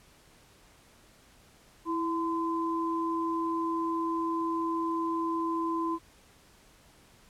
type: tone pair together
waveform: sine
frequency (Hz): 329.6 / 1023.7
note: E4 / C6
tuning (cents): 0 / -38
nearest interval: octave + minor sixth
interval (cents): 1962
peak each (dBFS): -30 / -31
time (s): 1.85-5.99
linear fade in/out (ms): 50
effects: pink hiss -59 dBFS RMS until 7.29 s + low-pass 12000 Hz 12 dB/octave